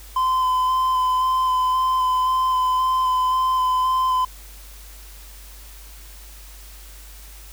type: tone with vibrato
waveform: triangle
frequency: 1024 Hz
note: C6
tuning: 38 cents flat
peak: -15 dBFS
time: 0.16-4.25 s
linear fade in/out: 5 ms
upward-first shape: square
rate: 1.9 Hz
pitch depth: 11 cents each way
effects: added 50 Hz sine -40 dBFS peak until 7.52 s + white hiss -45 dBFS RMS until 7.52 s